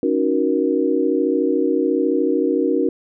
sine chord, D# minor seventh, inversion third, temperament equal with one note detuned, 277.2 / 311.1 / 370 / 471.6 Hz, C#4 / D#4 / F#4 / A#4, 0 / 0 / 0 / +20 cents, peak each -21 dBFS, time 0.03-2.89 s, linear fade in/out 2 ms, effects none

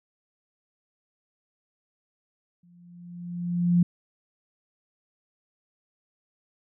sine tone with exponential growth, 174.61 Hz, F3, in tune, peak -15 dBFS, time 2.63-3.83 s, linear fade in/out 5 ms, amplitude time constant 260 ms, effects none

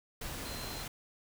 sine tone in noise, 4116 Hz, C8, 29 cents flat, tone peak -47 dBFS, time 0.45-0.83 s, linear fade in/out 5 ms, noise pink, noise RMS -41 dBFS, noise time 0.21-0.88 s, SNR -9 dB, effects none

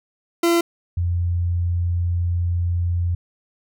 40% pulse / sine tone pair in turn, 340 / 87.09 Hz, F4 / F2, -46 / -4 cents, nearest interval 2 octaves, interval 2358 cents, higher first, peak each -14 / -18 dBFS, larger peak first, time 0.43-0.61 / 0.97-3.15 s, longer second, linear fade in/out 5 ms, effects none

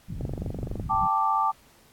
white low-pass noise, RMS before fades -34 dBFS, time 0.08-1.08 s, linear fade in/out 20 ms, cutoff 170 Hz, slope 24 dB/octave
click train, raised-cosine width 2 ms, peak -20 dBFS, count 15, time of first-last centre 0.21-0.798 s, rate 23.8 Hz
sine chord, G suspended second, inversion none, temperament equal, 784 / 880 / 1174.7 Hz, G5 / A5 / D6, 0 / 0 / 0 cents, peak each -28 / -25 / -24 dBFS, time 0.89-1.52 s, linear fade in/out 20 ms
effects pink hiss -58 dBFS RMS until 1.92 s + AAC 64 kbps

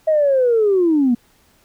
sine linear sweep, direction down, 640 to 230 Hz, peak -11 dBFS, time 0.07-1.15 s, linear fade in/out 10 ms, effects tanh soft clip ceiling -7 dBFS + pink hiss -56 dBFS RMS until 1.64 s

